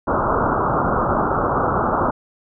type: low-pass noise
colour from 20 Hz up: white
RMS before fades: -19 dBFS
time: 0.07-2.11 s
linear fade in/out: 10 ms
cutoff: 1400 Hz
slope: 96 dB/octave
effects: none